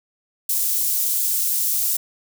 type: high-pass noise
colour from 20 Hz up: white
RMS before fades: -21 dBFS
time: 0.49-1.97 s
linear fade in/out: 5 ms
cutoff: 7700 Hz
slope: 12 dB/octave
effects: none